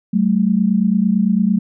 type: tone pair together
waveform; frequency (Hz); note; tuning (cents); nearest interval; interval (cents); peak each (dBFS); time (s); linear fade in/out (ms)
sine; 189.79 / 218.7; F#3 / A3; +44 / -10; major second; 246; -15; 0.13-1.59; 10
effects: none